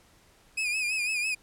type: tone with vibrato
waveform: 40% pulse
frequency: 2496 Hz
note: D#7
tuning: 5 cents sharp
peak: -26 dBFS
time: 0.57-1.35 s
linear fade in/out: 10 ms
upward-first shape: sine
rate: 6 Hz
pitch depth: 74 cents each way
effects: pink hiss -60 dBFS RMS until 1.42 s + low-pass 12000 Hz 12 dB/octave